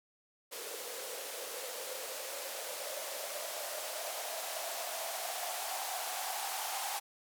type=noise with band-pass filter sweep; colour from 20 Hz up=violet; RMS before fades=-40 dBFS; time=0.51-7 s; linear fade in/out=20 ms; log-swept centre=460 to 810 Hz; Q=6.9; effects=none